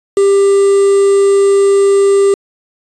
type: tone with quantisation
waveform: triangle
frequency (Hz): 396.5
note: G4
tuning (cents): +20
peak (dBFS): -4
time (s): 0.17-2.34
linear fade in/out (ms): 2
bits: 4
effects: resampled to 22050 Hz